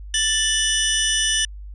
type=tone pair together; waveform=20% pulse; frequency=1762.6 / 2960 Hz; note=A6 / F#7; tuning=+3 / 0 cents; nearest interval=major sixth; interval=897 cents; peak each=-18 / -14 dBFS; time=0.14-1.45 s; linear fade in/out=2 ms; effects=added 50 Hz sine -33 dBFS peak until 1.74 s + resampled to 24000 Hz